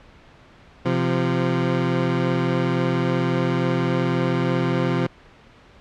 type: tone pair together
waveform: 20% pulse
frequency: 130.34 / 172.6 Hz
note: C3 / F3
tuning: -6 / -20 cents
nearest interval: perfect fourth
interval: 486 cents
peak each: -17 dBFS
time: 0.85-5.07 s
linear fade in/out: 10 ms
effects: pink hiss -49 dBFS RMS until 5.8 s + low-pass 3000 Hz 12 dB/octave